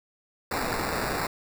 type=noise with sample-and-hold; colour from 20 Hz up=blue; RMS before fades=-29 dBFS; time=0.51-1.27 s; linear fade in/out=5 ms; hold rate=3150 Hz; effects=none